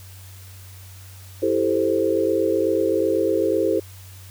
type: chord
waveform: sine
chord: A minor seventh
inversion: second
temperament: equal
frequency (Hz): 329.6 / 392 / 440 / 523.3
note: E4 / G4 / A4 / C5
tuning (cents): 0 / 0 / 0 / 0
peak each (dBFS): -23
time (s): 1.42-3.8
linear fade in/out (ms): 10
effects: added 94 Hz sine -40 dBFS peak until 4.3 s + white hiss -47 dBFS RMS until 4.3 s